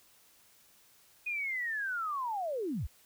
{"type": "linear sweep", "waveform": "sine", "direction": "down", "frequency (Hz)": [2489, 43.94], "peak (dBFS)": -32, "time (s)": [1.26, 2.87], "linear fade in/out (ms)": 10, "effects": ["white hiss -63 dBFS RMS until 3.05 s"]}